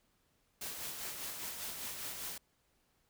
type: noise with tremolo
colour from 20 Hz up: white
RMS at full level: -41 dBFS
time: 0.61-2.38 s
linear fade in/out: 5 ms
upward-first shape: sine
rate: 5 Hz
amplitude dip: 40%
effects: pink hiss -75 dBFS RMS until 3.09 s